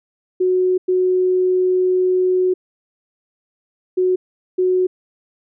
sine tone bursts at uneven times, 367.9 Hz, F#4, 10 cents flat, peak -13 dBFS, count 4, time 0.4-0.78 / 0.88-2.54 / 3.97-4.16 / 4.58-4.87 s, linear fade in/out 10 ms, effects none

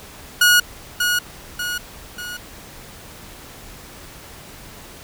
sawtooth tone with echo, 1450 Hz, F#6, 35 cents flat, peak -7 dBFS, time 0.41-0.6 s, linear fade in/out 5 ms, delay 590 ms, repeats 3, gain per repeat -6 dB, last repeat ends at 2.37 s, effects pink hiss -40 dBFS RMS until 5.03 s

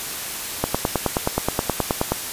click train, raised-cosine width 1 ms, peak -4 dBFS, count 15, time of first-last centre 0.64-2.12 s, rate 9.46 Hz, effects white hiss -29 dBFS RMS until 2.32 s + resampled to 32000 Hz

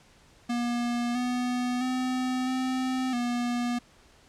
square tone with pitch steps, 239.4 / 247.3 / 255 / 258 / 241.6 Hz, A#3 / B3 / C4 / C4 / B3, +46 / +3 / -44 / -24 / -38 cents, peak -27 dBFS, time 0.49-3.79 s, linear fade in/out 10 ms, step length 660 ms, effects pink hiss -58 dBFS RMS until 4.28 s + low-pass 8000 Hz 12 dB/octave

